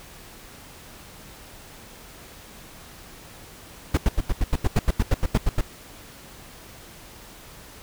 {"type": "noise bursts", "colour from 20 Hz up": "brown", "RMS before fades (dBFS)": -18, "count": 15, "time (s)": [3.94, 5.611], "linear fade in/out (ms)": 5, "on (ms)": 33, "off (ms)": 84, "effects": ["pink hiss -45 dBFS RMS until 7.82 s"]}